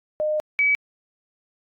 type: tone pair in turn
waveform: sine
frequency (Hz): 611 / 2282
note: D#5 / C#7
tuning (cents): -32 / +50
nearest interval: octave + major seventh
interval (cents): 2282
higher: second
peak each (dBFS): -20 / -16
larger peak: second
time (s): 0.2-0.4 / 0.59-0.75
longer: first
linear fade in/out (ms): 0
effects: AAC 48 kbps